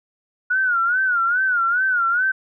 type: tone with vibrato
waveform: sine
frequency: 1448 Hz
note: F#6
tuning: 38 cents flat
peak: -16 dBFS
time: 0.5-2.32 s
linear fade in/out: 10 ms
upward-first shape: sine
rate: 2.4 Hz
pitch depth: 120 cents each way
effects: none